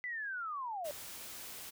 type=linear sweep; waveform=sine; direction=down; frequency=2017 to 563 Hz; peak=-37 dBFS; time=0.04-0.91 s; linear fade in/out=0 ms
type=noise; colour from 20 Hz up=white; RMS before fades=-47 dBFS; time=0.84-1.71 s; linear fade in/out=20 ms
effects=none